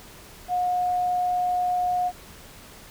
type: tone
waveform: sine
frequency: 721 Hz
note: F#5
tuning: 45 cents flat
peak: -21 dBFS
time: 0.48-2.12 s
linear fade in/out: 50 ms
effects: pink hiss -46 dBFS RMS until 2.9 s